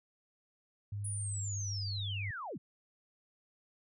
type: tone with pitch glide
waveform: sine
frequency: 102.1 to 99.77 Hz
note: G#2 to G2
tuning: -29 to +31 cents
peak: -36 dBFS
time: 0.92-2.31 s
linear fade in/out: 5 ms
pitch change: -40 cents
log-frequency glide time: 1.1-1.23 s
type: linear sweep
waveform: sine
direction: down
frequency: 9956 to 97 Hz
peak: -39 dBFS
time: 1.04-2.58 s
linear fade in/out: 10 ms
effects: none